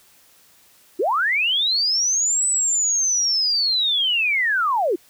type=linear two-way sweep; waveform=sine; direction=up then down; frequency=307.9 to 8030 to 307.9 Hz; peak=-17 dBFS; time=0.99-4.96 s; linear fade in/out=10 ms; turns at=2.47 s; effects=white hiss -54 dBFS RMS until 5.09 s